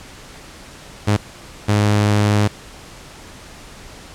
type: tone bursts at uneven times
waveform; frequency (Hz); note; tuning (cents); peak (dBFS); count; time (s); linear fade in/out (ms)
sawtooth; 104.1; G#2; +5; -9; 2; 1.07-1.17 / 1.68-2.48; 10
effects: pink hiss -39 dBFS RMS until 4.14 s + low-pass 9000 Hz 12 dB/octave